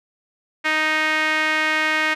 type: tone with band-pass filter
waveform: sawtooth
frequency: 311.1 Hz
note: D#4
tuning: in tune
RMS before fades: -20 dBFS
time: 0.64-2.15 s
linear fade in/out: 20 ms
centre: 2000 Hz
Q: 2.6
effects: none